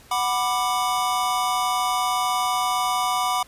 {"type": "chord", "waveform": "square", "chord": "B minor", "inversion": "second", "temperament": "just", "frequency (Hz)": [740.8, 987.8, 1185.3], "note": ["F#5", "B5", "D6"], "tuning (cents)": [2, 0, 16], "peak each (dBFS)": -26, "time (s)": [0.11, 3.43], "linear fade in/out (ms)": 5, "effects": ["pink hiss -50 dBFS RMS until 3.47 s", "resampled to 32000 Hz"]}